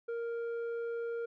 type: tone with low-pass filter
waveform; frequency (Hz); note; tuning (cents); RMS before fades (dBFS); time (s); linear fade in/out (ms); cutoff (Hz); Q
square; 466.2; A#4; 0; -37; 0.08-1.26; 10; 960; 3.8
effects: none